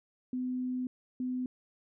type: tone bursts at uneven times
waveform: sine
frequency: 252.9 Hz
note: B3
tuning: 41 cents sharp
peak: -31 dBFS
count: 2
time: 0.33-0.87 / 1.2-1.46 s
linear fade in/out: 2 ms
effects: none